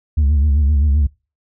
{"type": "tone with vibrato", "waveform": "sine", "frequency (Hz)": 72.6, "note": "D2", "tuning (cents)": -19, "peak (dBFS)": -8, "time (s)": [0.17, 1.07], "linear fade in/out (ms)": 10, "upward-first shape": "sine", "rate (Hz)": 7.7, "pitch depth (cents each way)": 100, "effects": ["noise-tail reverb RT60 0.3 s tail -26 dB re dry", "tanh soft clip ceiling -10 dBFS"]}